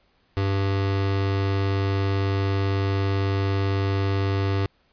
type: tone pair together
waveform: square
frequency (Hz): 98 / 392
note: G2 / G4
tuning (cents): 0 / 0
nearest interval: 2 octaves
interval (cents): 2400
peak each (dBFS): -22 / -31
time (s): 0.37-4.66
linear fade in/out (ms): 0
effects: pink hiss -64 dBFS RMS until 4.92 s + resampled to 11025 Hz